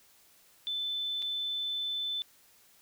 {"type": "tone with dropouts", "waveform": "sine", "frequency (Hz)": 3520, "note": "A7", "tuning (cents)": 0, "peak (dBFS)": -31, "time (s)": [0.67, 2.22], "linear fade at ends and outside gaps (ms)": 0, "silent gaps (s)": [1.221, 1.225], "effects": ["white hiss -62 dBFS RMS until 2.81 s"]}